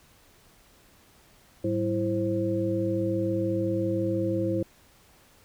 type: tone cluster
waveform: sine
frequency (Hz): 106.6 / 192.4 / 332.4 / 527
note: G#2 / G3 / E4 / C5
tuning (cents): +46 / -32 / +15 / +12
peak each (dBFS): -31 / -33 / -27 / -30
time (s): 1.64-4.63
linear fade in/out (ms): 5
effects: pink hiss -58 dBFS RMS until 5.44 s